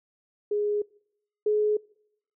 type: tone pair in turn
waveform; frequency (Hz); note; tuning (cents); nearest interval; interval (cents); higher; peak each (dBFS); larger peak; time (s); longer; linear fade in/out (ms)
sine; 415.3 / 422.6; G#4 / G#4; 0 / +30; unison; 30; second; -23 / -20; second; 0.51-0.82 / 1.46-1.77; neither; 5
effects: noise-tail reverb RT60 0.7 s tail -24 dB re dry